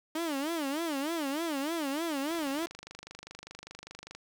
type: tone with vibrato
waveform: sawtooth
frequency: 303 Hz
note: D#4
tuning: 46 cents flat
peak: -27 dBFS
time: 0.15-2.66 s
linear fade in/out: 5 ms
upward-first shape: sine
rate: 3.3 Hz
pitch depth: 200 cents each way
type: click train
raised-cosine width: 0.2 ms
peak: -27 dBFS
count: 47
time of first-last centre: 2.31-4.15 s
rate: 25 Hz
effects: 8-bit

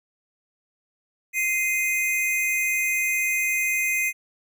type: tone pair together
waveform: square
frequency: 2084 / 2489 Hz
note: C7 / D#7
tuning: -7 / 0 cents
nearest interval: minor third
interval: 307 cents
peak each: -25 dBFS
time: 1.33-4.13 s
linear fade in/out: 50 ms
effects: none

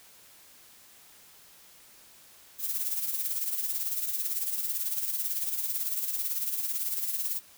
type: noise with tremolo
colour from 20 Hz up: violet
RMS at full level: -29 dBFS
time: 2.58-7.41 s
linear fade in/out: 50 ms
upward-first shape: sine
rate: 18 Hz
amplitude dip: 55%
effects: white hiss -55 dBFS RMS until 7.57 s

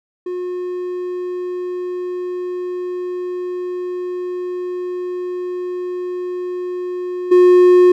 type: tone with level steps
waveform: triangle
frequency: 360 Hz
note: F#4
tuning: 47 cents flat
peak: -19 / -4 dBFS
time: 0.26-7.92 s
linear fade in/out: 5 ms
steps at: 7.31 s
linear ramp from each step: 10 ms
effects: none

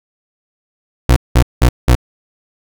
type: tone bursts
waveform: 30% pulse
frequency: 61.4 Hz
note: B1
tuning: 9 cents flat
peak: -3 dBFS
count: 4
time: 1.09-1.952 s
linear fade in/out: 5 ms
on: 73 ms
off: 190 ms
effects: none

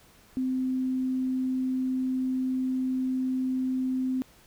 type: tone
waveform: sine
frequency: 258.5 Hz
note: C4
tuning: 21 cents flat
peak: -25 dBFS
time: 0.37-4.22 s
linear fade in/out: 0 ms
effects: pink hiss -57 dBFS RMS until 4.46 s

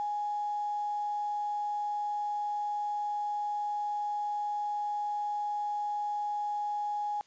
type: tone with quantisation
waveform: sine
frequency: 830.6 Hz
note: G#5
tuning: in tune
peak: -30 dBFS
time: 0-7.21 s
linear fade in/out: 0 ms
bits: 9
effects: white hiss -64 dBFS RMS until 7.26 s + resampled to 16000 Hz

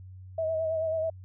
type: tone with vibrato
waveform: sine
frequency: 641 Hz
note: E5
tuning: 49 cents flat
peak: -26 dBFS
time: 0.38-1.1 s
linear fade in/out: 5 ms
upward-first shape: sine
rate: 9.2 Hz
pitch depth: 35 cents each way
effects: added 93 Hz sine -43 dBFS peak until 1.24 s

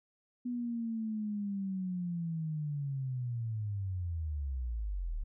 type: linear sweep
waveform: sine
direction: down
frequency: 246.9 to 34.95 Hz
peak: -33 dBFS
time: 0.45-5.24 s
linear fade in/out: 10 ms
effects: none

